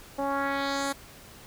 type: tone with low-pass filter sweep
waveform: 10% pulse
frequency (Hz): 277.2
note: C#4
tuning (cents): 0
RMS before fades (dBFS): -29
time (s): 0.18-0.93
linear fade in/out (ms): 10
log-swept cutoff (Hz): 680 to 11000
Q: 1.6
effects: pink hiss -49 dBFS RMS until 1.46 s